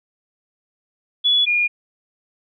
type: tone pair in turn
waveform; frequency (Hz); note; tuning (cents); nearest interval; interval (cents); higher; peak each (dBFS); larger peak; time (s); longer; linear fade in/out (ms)
sine; 3408 / 2427; G#7 / D#7; +44 / -44; tritone; 588; first; -13 / -15; first; 1.24-1.46 / 1.46-1.68; neither; 20
effects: none